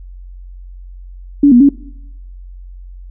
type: tone with pitch steps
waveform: sine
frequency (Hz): 285.4 / 241.9 / 281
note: D4 / B3 / C#4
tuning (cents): -49 / -36 / +24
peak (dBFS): -3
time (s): 1.43-1.691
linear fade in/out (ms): 5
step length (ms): 87
effects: noise-tail reverb RT60 0.8 s tail -21 dB re dry + added 45 Hz sine -30 dBFS peak until 3.1 s